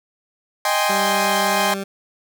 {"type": "chord", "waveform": "sawtooth", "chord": "Ab major seventh", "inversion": "second", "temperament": "equal", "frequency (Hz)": [622.3, 784, 830.6, 1046.5], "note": ["Eb5", "G5", "Ab5", "C6"], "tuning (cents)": [0, 0, 0, 0], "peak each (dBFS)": -19, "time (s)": [0.65, 1.74], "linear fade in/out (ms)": 2}
{"type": "tone", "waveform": "20% pulse", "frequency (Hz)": 196, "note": "G3", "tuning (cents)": 0, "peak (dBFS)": -20, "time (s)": [0.89, 1.84], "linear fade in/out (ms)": 10}
{"effects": []}